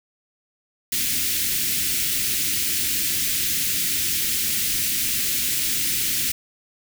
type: band-stop noise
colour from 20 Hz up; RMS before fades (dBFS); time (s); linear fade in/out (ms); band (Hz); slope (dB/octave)
white; -23; 0.92-6.32; 5; 330 to 1900; 24
effects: none